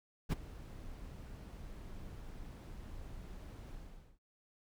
brown noise with ADSR envelope, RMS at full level -28 dBFS, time 0.29-4.19 s, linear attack 35 ms, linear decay 15 ms, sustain -20 dB, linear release 470 ms, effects none

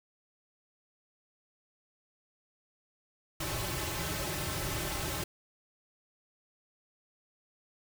pink noise with comb filter, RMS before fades -35 dBFS, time 3.4-5.24 s, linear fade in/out 5 ms, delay 4.2 ms, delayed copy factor -0.9, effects none

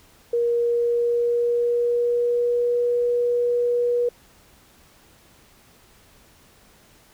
sine tone with pitch glide, 473 to 482.4 Hz, A#4 to B4, +25 to -41 cents, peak -18 dBFS, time 0.33-4.09 s, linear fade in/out 5 ms, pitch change +34 cents, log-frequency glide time 0.54-2.84 s, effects pink hiss -54 dBFS RMS until 7.13 s

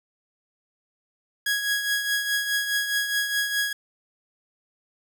sawtooth tone with tremolo, 1659 Hz, G#6, 2 cents flat, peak -17 dBFS, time 1.46-3.73 s, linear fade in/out 5 ms, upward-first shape triangle, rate 4.8 Hz, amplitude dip 60%, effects none

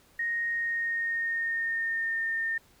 sine tone with pitch glide, 1864.7 to 1817.9 Hz, A#6 to A#6, 0 to -44 cents, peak -27 dBFS, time 0.19-2.58 s, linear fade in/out 5 ms, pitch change -44 cents, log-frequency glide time 0.47-2.23 s, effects pink hiss -61 dBFS RMS until 2.8 s

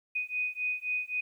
sine beating tone pair, 2489 / 2492.8 Hz, D#7 / D#7, 0 / +3 cents, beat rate 3.8 Hz, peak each -33 / -33 dBFS, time 0.15-1.21 s, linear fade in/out 10 ms, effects 11-bit

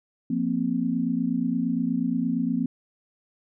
sine chord, F suspended fourth, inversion none, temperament equal, 174.61 / 233.1 / 261.6 Hz, F3 / Bb3 / C4, 0 / 0 / 0 cents, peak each -29 / -26 / -26 dBFS, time 0.3-2.66 s, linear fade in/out 5 ms, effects none

